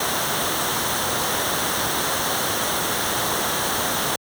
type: noise with comb filter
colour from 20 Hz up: pink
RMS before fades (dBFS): -23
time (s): 0-4.16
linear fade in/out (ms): 5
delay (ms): 0.41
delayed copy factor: -0.55
effects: high-pass 100 Hz 12 dB/octave